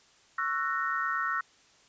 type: chord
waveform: sine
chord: F# dominant seventh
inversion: second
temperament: just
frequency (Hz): 1110 / 1332 / 1480 / 1850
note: C#6 / E6 / F#6 / A#6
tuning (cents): +2 / +18 / 0 / -14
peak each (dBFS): -35 / -31 / -34 / -34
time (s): 0.38-1.41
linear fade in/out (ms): 5
effects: white hiss -61 dBFS RMS until 1.88 s + resampled to 16000 Hz